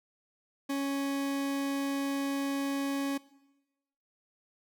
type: tone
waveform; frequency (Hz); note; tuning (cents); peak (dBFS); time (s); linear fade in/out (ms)
40% pulse; 277.2; C#4; 0; -29; 0.69-3.18; 10
effects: noise-tail reverb RT60 1.0 s tail -20 dB re dry